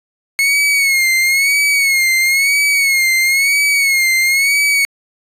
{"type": "tone with vibrato", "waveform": "40% pulse", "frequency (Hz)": 2184, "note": "C#7", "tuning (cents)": -26, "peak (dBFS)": -10, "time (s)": [0.39, 4.85], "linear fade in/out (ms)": 0, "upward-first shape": "sine", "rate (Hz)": 1, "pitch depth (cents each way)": 78, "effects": ["resampled to 32000 Hz"]}